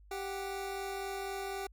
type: tone pair together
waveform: 25% pulse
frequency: 392 / 740 Hz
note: G4 / F#5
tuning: 0 / 0 cents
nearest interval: major seventh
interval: 1100 cents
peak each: -34 / -40 dBFS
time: 0.11-1.67 s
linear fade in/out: 5 ms
effects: added 50 Hz sine -55 dBFS peak until 1.72 s